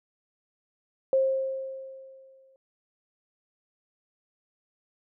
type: tone with exponential decay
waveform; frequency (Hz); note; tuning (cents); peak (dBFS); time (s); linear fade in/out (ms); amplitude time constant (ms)
sine; 532; C5; +29; -18; 1.13-2.56; 1; 310
effects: none